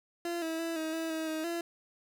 30% pulse tone with pitch steps, 342.8 / 324.1 / 331.2 / 317.1 / 325.5 / 319.1 / 314.8 / 339.5 Hz, F4 / E4 / E4 / D#4 / E4 / D#4 / D#4 / F4, -32 / -29 / +8 / +33 / -22 / +44 / +20 / -49 cents, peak -30 dBFS, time 0.25-1.61 s, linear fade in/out 2 ms, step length 170 ms, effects none

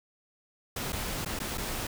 pink noise with dropouts, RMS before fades -34 dBFS, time 0.76-1.87 s, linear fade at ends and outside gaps 5 ms, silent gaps 0.923-0.928 / 1.249-1.259 / 1.391-1.4 / 1.575-1.579 s, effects none

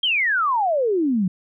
sine exponential sweep, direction down, 3270 to 174.61 Hz, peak -17 dBFS, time 0.03-1.28 s, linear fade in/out 5 ms, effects none

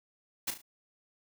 white noise with echo, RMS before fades -32 dBFS, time 0.47-0.51 s, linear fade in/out 10 ms, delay 36 ms, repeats 3, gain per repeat -8 dB, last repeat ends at 0.618 s, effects none

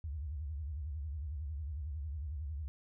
sine tone with vibrato, 74.1 Hz, D2, 16 cents sharp, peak -37 dBFS, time 0.04-2.68 s, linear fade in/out 0 ms, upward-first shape sine, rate 11 Hz, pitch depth 190 cents each way, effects none

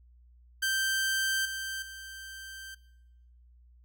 sawtooth tone with level steps, 1564 Hz, G6, 4 cents flat, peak -23 / -30 / -38 dBFS, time 0.62-2.75 s, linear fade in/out 10 ms, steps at 1.45 / 1.82 s, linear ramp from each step 5 ms, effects noise-tail reverb RT60 1.0 s tail -21 dB re dry + added 60 Hz sine -55 dBFS peak until 3.84 s

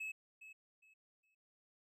triangle tone with echo, 2587 Hz, E7, 33 cents flat, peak -39 dBFS, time 0-0.12 s, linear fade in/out 10 ms, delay 410 ms, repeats 3, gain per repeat -12 dB, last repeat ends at 1.35 s, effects none

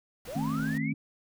pink noise, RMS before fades -46 dBFS, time 0.25-0.78 s, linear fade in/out 5 ms
sine linear sweep, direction up, 440 to 2349 Hz, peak -36 dBFS, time 0.27-0.93 s, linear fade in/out 20 ms
sine chord, A diminished, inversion second, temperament equal with one note detuned, 155.56 / 220 / 267.4 Hz, Eb3 / A3 / C4, 0 / 0 / +38 cents, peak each -32 dBFS, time 0.35-0.94 s, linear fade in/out 10 ms
effects none

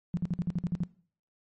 sine tone bursts, 174.61 Hz, F3, in tune, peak -25 dBFS, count 9, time 0.14-0.835 s, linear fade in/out 0 ms, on 31 ms, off 52 ms, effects noise-tail reverb RT60 0.5 s tail -21 dB re dry + MP3 32 kbps

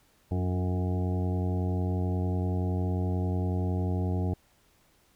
harmonic tone with a mistuned harmonic, 91 Hz, F#2, 28 cents flat, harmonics 1 / 2 / 3 / 4 / 5 / 7 / 8 / 9, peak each -27 / -33 / -37 / -39 / -41 / -44 / -45 / -46 dBFS, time 0.31-4.34 s, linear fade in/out 5 ms, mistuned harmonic 3, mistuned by +33 cents, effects pink hiss -65 dBFS RMS until 5.15 s

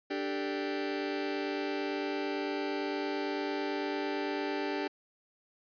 sawtooth chord, D suspended fourth, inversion none, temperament just, 293.7 / 391.6 / 440.5 Hz, D4 / G4 / A4, 0 / -2 / +2 cents, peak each -31 / -31 / -37 dBFS, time 0.1-4.88 s, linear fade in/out 10 ms, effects resampled to 11025 Hz

